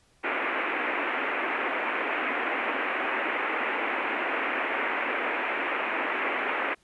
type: band-pass noise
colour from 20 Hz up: white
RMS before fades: -29 dBFS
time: 0.23-6.75 s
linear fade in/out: 20 ms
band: 250 to 2500 Hz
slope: 48 dB/octave
effects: pink hiss -64 dBFS RMS until 6.83 s + resampled to 24000 Hz